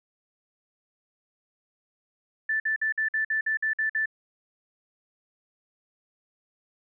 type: tone bursts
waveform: sine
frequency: 1760 Hz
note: A6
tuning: in tune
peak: -23 dBFS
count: 10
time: 2.49-4.058 s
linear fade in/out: 5 ms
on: 110 ms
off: 52 ms
effects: none